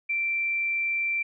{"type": "tone", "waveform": "sine", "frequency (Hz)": 2349, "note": "D7", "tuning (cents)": 0, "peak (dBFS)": -24, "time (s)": [0.09, 1.23], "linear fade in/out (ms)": 10, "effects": []}